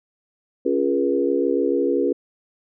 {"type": "chord", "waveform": "sine", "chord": "C# dominant seventh", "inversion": "none", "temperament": "equal with one note detuned", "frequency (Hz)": [277.2, 349.2, 415.3, 482.6], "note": ["C#4", "E#4", "G#4", "B4"], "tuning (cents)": [0, 0, 0, -40], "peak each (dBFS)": -23, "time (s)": [0.65, 2.13], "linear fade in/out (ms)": 10, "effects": []}